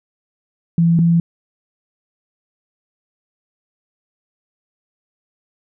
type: tone pair in turn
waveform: sine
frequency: 167.9 / 168.55 Hz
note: E3 / E3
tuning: +32 / +39 cents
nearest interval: unison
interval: 7 cents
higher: second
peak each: -10 dBFS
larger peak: neither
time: 0.78-0.99 / 0.99-1.2 s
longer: neither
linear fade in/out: 2 ms
effects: none